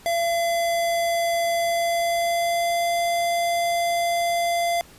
square tone with pitch glide, 680 to 687.1 Hz, F5 to F5, -46 to -28 cents, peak -21 dBFS, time 0.06-4.81 s, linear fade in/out 0 ms, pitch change +18 cents, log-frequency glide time 1.58-2.87 s, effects pink hiss -49 dBFS RMS until 4.98 s + resampled to 32000 Hz

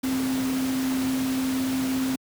sine tone in noise, 261.9 Hz, C4, 2 cents sharp, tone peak -23 dBFS, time 0.03-2.16 s, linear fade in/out 10 ms, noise pink, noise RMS -33 dBFS, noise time 0.03-2.16 s, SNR +7 dB, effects high-pass 100 Hz 12 dB/octave

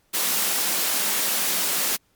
white high-pass noise, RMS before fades -23 dBFS, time 0.13-1.97 s, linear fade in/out 20 ms, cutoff 160 Hz, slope 96 dB/octave, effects pink hiss -65 dBFS RMS until 2.15 s + MP3 96 kbps

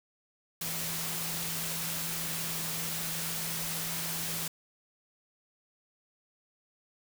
sine tone in noise, 164.81 Hz, E3, in tune, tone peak -42 dBFS, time 0.61-4.48 s, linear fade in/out 5 ms, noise white, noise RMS -35 dBFS, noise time 0.61-4.48 s, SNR -10 dB, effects none

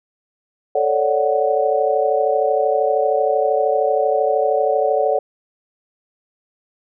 sine chord, D major seventh, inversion second, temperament equal with one note detuned, 440 / 554.4 / 587.3 / 742.1 Hz, A4 / C#5 / D5 / F#5, 0 / 0 / 0 / +5 cents, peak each -20 dBFS, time 0.75-5.19 s, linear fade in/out 5 ms, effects none

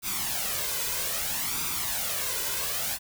white noise with flanger, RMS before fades -30 dBFS, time 0.02-2.99 s, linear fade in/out 50 ms, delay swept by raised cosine 0.82 to 2.02 ms, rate 0.62 Hz, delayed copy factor +0.65, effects none

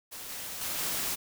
white noise with level steps, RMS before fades -42 / -39 / -34 / -32 dBFS, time 0.11-1.16 s, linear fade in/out 20 ms, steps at 0.29 / 0.61 / 0.78 s, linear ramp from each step 5 ms, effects none

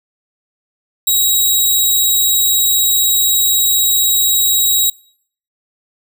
10% pulse tone, 3829 Hz, A#7, 46 cents sharp, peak -3 dBFS, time 1.07-4.9 s, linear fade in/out 5 ms, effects noise-tail reverb RT60 0.6 s tail -24 dB re dry

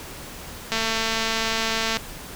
click train, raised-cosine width 0.2 ms, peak -7 dBFS, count 281, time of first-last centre 0.72-1.97 s, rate 224 Hz, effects pink hiss -38 dBFS RMS until 2.35 s

